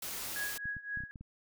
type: noise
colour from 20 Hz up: white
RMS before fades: -40 dBFS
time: 0.02-0.58 s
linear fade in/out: 5 ms
type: tone with tremolo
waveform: sine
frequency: 1661.2 Hz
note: G#6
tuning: in tune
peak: -33 dBFS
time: 0.36-1.11 s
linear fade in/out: 0 ms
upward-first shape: triangle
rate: 3.8 Hz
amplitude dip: 90%
type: clicks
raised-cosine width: 5 ms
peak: -34 dBFS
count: 7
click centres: 0.656 / 0.767 / 0.973 / 1.005 / 1.037 / 1.158 / 1.21 s
effects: none